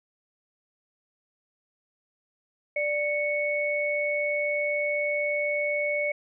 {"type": "tone pair together", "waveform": "sine", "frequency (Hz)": [589, 2216], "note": ["D5", "C#7"], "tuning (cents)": [5, -1], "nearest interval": "octave + major seventh", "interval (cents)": 2294, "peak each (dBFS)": -27, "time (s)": [2.76, 6.12], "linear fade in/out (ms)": 5, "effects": []}